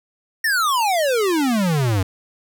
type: exponential sweep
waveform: square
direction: down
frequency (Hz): 1864.7 to 89.8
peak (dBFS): -17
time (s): 0.44-2.03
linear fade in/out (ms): 5
effects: none